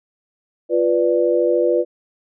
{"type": "chord", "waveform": "sine", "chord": "B diminished", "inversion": "second", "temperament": "equal", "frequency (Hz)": [349.2, 493.9, 587.3], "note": ["F4", "B4", "D5"], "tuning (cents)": [0, 0, 0], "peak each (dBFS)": [-18, -17, -20], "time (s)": [0.69, 1.85], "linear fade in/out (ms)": 50, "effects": []}